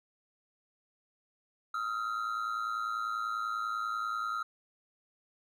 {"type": "ring-modulated tone", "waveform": "triangle", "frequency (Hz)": 1318.5, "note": "E6", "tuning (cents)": 0, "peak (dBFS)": -27, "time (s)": [1.74, 4.43], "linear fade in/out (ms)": 5, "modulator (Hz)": 55.1, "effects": []}